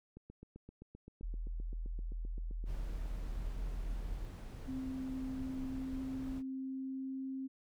click train, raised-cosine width 3 ms, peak -38 dBFS, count 20, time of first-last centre 0.17-2.641 s, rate 7.69 Hz
sine tone, 41.2 Hz, E1, in tune, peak -37 dBFS, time 1.23-4.25 s, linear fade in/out 0 ms
brown noise, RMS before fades -46 dBFS, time 2.65-6.43 s, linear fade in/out 50 ms
sine tone with pitch glide, 261.6 to 265.6 Hz, C4 to C4, 0 to +26 cents, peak -38 dBFS, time 4.67-7.48 s, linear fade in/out 20 ms, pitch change +26 cents, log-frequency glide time 5.26-7.21 s
effects none

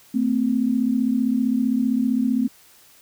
sine tone pair together, 223.7 / 259.1 Hz, A3 / C4, +29 / -17 cents, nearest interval minor third, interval 254 cents, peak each -21 / -20 dBFS, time 0.14-2.48 s, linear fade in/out 10 ms, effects white hiss -52 dBFS RMS until 3.01 s

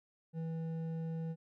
sine tone with hard clipping, 163 Hz, E3, 19 cents flat, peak -38 dBFS, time 0.33-1.36 s, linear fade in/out 50 ms, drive 7 dB, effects none

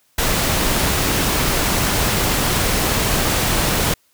pink noise, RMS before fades -18 dBFS, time 0.18-3.94 s, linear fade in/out 5 ms, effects white hiss -60 dBFS RMS until 4.13 s

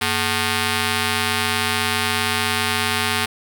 5% pulse ring-modulated tone, 327.7 Hz, E4, 10 cents flat, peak -4 dBFS, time 0.01-3.26 s, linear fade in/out 10 ms, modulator 560 Hz, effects none

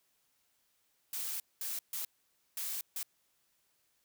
blue noise bursts at uneven times, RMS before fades -38 dBFS, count 5, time 1.13-1.4 / 1.61-1.79 / 1.93-2.05 / 2.57-2.81 / 2.96-3.03 s, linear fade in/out 2 ms, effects white hiss -75 dBFS RMS until 4.04 s

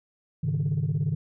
sine chord, Ab suspended fourth, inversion none, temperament equal, 103.83 / 138.59 / 155.56 Hz, Ab2 / Db3 / Eb3, 0 / 0 / 0 cents, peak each -29 / -26 / -25 dBFS, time 0.43-1.15 s, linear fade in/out 10 ms, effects tanh soft clip ceiling -19 dBFS

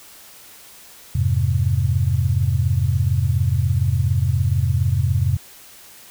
sine chord, F minor, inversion none, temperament equal with one note detuned, 86.65 / 103.83 / 130.81 Hz, F2 / Ab2 / C3, -13 / 0 / 0 cents, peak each -20 dBFS, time 1.15-5.37 s, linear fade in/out 5 ms, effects white hiss -44 dBFS RMS until 6.1 s

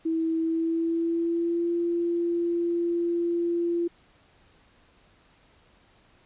sine tone with pitch glide, 325.4 to 342.6 Hz, E4 to F4, -22 to -33 cents, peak -23 dBFS, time 0.05-3.88 s, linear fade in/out 10 ms, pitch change +89 cents, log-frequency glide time 0.4-1.71 s, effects pink hiss -60 dBFS RMS until 6.25 s + resampled to 8000 Hz

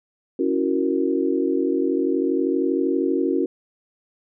sine chord, F# dominant seventh, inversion second, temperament equal, 277.2 / 329.6 / 370 / 466.2 Hz, C#4 / E4 / F#4 / A#4, 0 / 0 / 0 / 0 cents, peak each -23 / -24 / -23 / -27 dBFS, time 0.39-3.46 s, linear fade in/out 5 ms, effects none

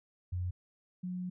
sine tone pair in turn, 89.9 / 181.16 Hz, F#2 / F#3, -49 / -36 cents, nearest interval octave, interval 1213 cents, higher second, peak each -32 / -35 dBFS, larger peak first, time 0.32-0.51 / 1.03-1.3 s, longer second, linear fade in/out 10 ms, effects none

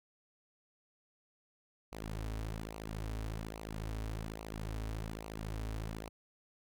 sawtooth tone with flanger, 54 Hz, A1, 32 cents flat, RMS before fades -41 dBFS, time 1.92-6.09 s, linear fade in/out 5 ms, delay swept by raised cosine 0.57 to 5.87 ms, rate 1.2 Hz, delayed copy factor -0.7, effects none

